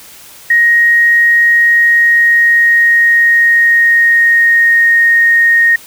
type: tone with pitch glide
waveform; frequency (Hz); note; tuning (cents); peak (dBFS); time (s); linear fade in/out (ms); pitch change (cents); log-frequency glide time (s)
sine; 1877 to 1858.7; A#6 to A#6; +11 to -6; -5; 0.5-5.76; 5; -17; 1.63-4.91
effects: white hiss -36 dBFS RMS until 5.86 s